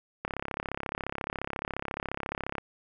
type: click train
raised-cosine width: 0.5 ms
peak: -17 dBFS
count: 81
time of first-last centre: 0.25-2.582 s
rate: 34.3 Hz
effects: none

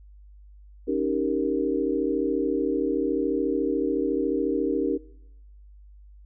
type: chord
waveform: sine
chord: Eb dominant seventh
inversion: third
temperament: equal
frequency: 277.2 / 311.1 / 392 / 466.2 Hz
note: Db4 / Eb4 / G4 / Bb4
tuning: 0 / 0 / 0 / 0 cents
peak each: -28 dBFS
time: 0.87-4.98 s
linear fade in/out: 20 ms
effects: noise-tail reverb RT60 0.9 s tail -23 dB re dry + added 50 Hz sine -46 dBFS peak until 6.25 s

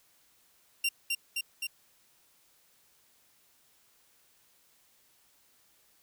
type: tone with echo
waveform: sawtooth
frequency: 2767 Hz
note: F7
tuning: 17 cents flat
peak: -23 dBFS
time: 0.84-0.89 s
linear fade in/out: 5 ms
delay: 260 ms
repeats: 3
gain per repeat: -2 dB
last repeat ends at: 1.67 s
effects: white hiss -66 dBFS RMS until 6.02 s

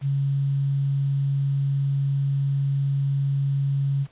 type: tone with quantisation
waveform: sine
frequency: 138.59 Hz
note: C#3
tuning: in tune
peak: -20 dBFS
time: 0.01-4.07 s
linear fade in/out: 50 ms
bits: 8
effects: pink hiss -59 dBFS RMS until 4.11 s + resampled to 8000 Hz

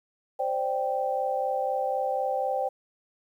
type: chord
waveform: sine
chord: C suspended second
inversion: none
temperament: equal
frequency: 523.3 / 587.3 / 784 Hz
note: C5 / D5 / G5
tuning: 0 / 0 / 0 cents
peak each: -29 / -32 / -28 dBFS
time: 0.39-2.69 s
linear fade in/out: 10 ms
effects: 10-bit

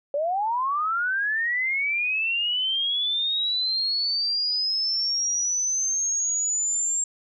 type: linear sweep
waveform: sine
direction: up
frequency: 553 to 7459 Hz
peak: -22 dBFS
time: 0.14-7.04 s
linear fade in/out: 2 ms
effects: none

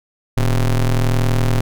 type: ring-modulated tone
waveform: square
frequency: 66 Hz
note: C2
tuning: 16 cents sharp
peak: -11 dBFS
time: 0.37-1.61 s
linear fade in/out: 5 ms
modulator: 45.6 Hz
effects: none

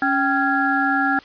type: harmonic tone with a mistuned harmonic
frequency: 277.2 Hz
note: C#4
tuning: in tune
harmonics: 1 / 3 / 5 / 6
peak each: -22 / -22 / -22 / -22 dBFS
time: 0.02-1.19 s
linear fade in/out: 2 ms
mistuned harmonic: 3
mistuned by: -110 cents
effects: white hiss -45 dBFS RMS until 1.24 s + resampled to 11025 Hz

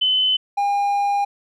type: tone pair in turn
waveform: sine / triangle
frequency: 3033 / 807.8 Hz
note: F#7 / G#5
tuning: +42 / -48 cents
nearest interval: octave + major seventh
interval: 2290 cents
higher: first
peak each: -15 dBFS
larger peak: neither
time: 0.01-0.37 / 0.57-1.25 s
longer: second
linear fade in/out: 10 ms
effects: none

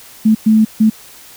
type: tone bursts at uneven times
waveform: sine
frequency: 218.3 Hz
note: A3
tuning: 13 cents flat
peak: -6 dBFS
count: 3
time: 0.25-0.35 / 0.46-0.65 / 0.8-0.9 s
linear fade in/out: 10 ms
effects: white hiss -39 dBFS RMS until 1.36 s

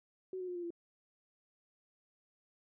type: tone with pitch steps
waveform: sine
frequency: 373.9 / 365.6 / 357.4 / 349.5 / 341.7 Hz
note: F#4 / F#4 / F4 / F4 / F4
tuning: +18 / -21 / +40 / +1 / -38 cents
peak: -38 dBFS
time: 0.33-0.705 s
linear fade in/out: 2 ms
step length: 75 ms
effects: none

